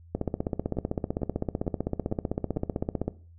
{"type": "two click trains", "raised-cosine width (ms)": 2, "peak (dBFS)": [-14, -19], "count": [47, 5], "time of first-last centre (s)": [[0.15, 3.08], [0.77, 2.564]], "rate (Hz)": [15.7, 2.23], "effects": ["noise-tail reverb RT60 0.4 s tail -18 dB re dry", "added 84 Hz sine -49 dBFS peak until 3.38 s"]}